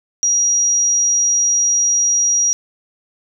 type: tone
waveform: sine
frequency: 5740 Hz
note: F8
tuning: 47 cents sharp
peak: -12 dBFS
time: 0.23-2.53 s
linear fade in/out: 0 ms
effects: none

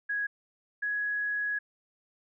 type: tone pair in turn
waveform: sine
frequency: 1661.2 / 1672.8 Hz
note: G#6 / G#6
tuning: 0 / +12 cents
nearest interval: unison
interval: 12 cents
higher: second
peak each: -28 dBFS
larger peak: neither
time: 0.09-0.27 / 0.82-1.59 s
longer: second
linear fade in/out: 10 ms
effects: none

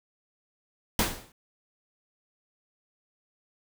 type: noise with exponential decay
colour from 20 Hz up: pink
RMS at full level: -21 dBFS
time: 0.99-1.32 s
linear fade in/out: 2 ms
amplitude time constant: 70 ms
effects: none

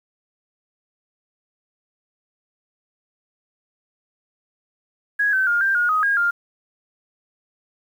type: tone with pitch steps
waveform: sine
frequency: 1661 / 1537 / 1415 / 1581 / 1435 / 1256 / 1628 / 1402 Hz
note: G#6 / G6 / F6 / G6 / F6 / D#6 / G#6 / F6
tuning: 0 / -35 / +22 / +14 / +47 / +16 / -35 / +6 cents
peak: -16 dBFS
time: 5.19-6.31 s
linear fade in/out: 10 ms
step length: 140 ms
effects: 8-bit

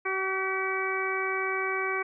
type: harmonic tone with a mistuned harmonic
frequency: 380.8 Hz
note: F#4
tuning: 50 cents sharp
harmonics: 1 / 2 / 3 / 4 / 5 / 6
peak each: -32 / -38 / -33 / -35 / -36 / -32 dBFS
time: 0.05-2.03 s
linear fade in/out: 10 ms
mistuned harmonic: 5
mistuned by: +36 cents
effects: none

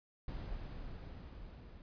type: noise with level ramp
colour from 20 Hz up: brown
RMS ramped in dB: -42 to -53 dBFS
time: 0.28-1.82 s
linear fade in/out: 2 ms
effects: resampled to 11025 Hz

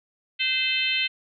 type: harmonic tone with a mistuned harmonic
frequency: 516 Hz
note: C5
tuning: 24 cents flat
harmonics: 3 / 4 / 5 / 6 / 7 / 8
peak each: -36 / -29 / -26 / -26 / -32 / -33 dBFS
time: 0.39-1.08 s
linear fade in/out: 20 ms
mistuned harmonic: 5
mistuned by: +25 cents
effects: none

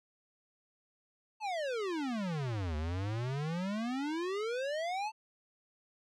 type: exponential two-way sweep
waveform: square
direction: down then up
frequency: 898 to 74.3 to 898 Hz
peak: -34 dBFS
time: 1.4-5.12 s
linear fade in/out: 50 ms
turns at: 2.76 s
effects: low-pass 5000 Hz 12 dB/octave

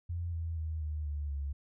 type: tone with pitch steps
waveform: sine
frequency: 85.9 / 82.54 / 79.32 / 76.22 / 73.24 / 70.38 Hz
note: F2 / E2 / D#2 / D#2 / D2 / C#2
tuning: -28 / +3 / +34 / -35 / -4 / +27 cents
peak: -33 dBFS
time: 0.09-1.53 s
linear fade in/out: 10 ms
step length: 240 ms
effects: none

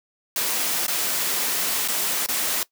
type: noise with dropouts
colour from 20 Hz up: white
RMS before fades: -24 dBFS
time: 0.36-2.63 s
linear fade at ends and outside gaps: 2 ms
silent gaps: 0.866-0.88 / 1.878-1.884 / 2.262-2.286 s
effects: noise-tail reverb RT60 0.1 s tail -19 dB re dry + high-pass 200 Hz 12 dB/octave

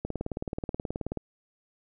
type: click train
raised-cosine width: 2 ms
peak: -18 dBFS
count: 22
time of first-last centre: 0.05-1.173 s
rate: 18.7 Hz
effects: none

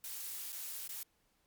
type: noise with dropouts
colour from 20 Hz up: blue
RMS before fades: -43 dBFS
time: 0.04-1.03 s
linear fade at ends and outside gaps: 2 ms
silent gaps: 0.523-0.527 / 0.876-0.891 s
effects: pink hiss -75 dBFS RMS until 1.46 s + MP3 96 kbps

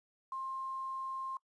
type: tone with quantisation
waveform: sine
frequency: 1060 Hz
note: C6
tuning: 22 cents sharp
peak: -37 dBFS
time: 0.32-1.37 s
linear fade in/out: 2 ms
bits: 11
effects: noise-tail reverb RT60 0.1 s tail -23 dB re dry + resampled to 24000 Hz

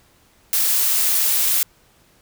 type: noise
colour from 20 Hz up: blue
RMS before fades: -18 dBFS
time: 0.53-1.63 s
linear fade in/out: 0 ms
effects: pink hiss -56 dBFS RMS until 2.21 s

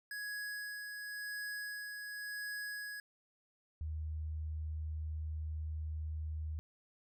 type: tone with tremolo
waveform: square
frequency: 1670 Hz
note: G#6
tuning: 9 cents sharp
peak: -40 dBFS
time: 0.11-3 s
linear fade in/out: 2 ms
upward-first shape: sine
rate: 0.93 Hz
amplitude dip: 35%
type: tone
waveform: sine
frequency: 77.78 Hz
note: D#2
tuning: in tune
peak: -37 dBFS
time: 3.81-6.59 s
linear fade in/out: 0 ms
effects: none

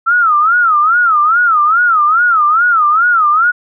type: tone with vibrato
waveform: sine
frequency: 1314 Hz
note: E6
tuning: 6 cents flat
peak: -7 dBFS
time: 0.06-3.52 s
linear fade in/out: 20 ms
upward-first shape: sine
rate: 2.4 Hz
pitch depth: 180 cents each way
effects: none

